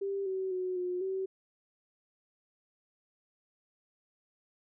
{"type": "tone with pitch steps", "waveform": "sine", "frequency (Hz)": [394.6, 379, 368.1, 360, 381.3], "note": ["G4", "F#4", "F#4", "F#4", "G4"], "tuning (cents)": [11, 42, -9, -47, -48], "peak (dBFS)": -31, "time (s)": [0.01, 1.26], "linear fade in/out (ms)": 10, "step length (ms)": 250, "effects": []}